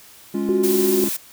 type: chord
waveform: triangle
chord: Db major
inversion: second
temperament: equal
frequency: 207.7 / 277.2 / 349.2 Hz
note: Ab3 / Db4 / F4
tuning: 0 / 0 / 0 cents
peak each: -22 / -24 / -23 dBFS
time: 0.34-1.09 s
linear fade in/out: 5 ms
type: tone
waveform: sine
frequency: 370 Hz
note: F#4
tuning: in tune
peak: -17 dBFS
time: 0.49-1.04 s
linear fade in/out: 0 ms
type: noise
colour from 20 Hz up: blue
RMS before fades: -25 dBFS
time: 0.63-1.17 s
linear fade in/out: 10 ms
effects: white hiss -46 dBFS RMS until 1.32 s